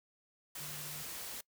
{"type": "tone in noise", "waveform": "sine", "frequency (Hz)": 150, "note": "D3", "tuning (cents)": 37, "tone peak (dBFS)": -50, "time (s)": [0.6, 1.03], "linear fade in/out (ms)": 5, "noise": "white", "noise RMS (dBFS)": -44, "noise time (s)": [0.55, 1.41], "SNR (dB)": -9, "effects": ["noise-tail reverb RT60 0.1 s tail -23 dB re dry"]}